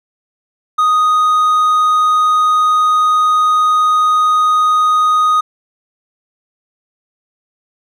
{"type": "tone", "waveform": "triangle", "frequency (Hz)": 1244.5, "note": "D#6", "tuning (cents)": 0, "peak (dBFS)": -7, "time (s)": [0.78, 5.41], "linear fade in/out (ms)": 10, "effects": []}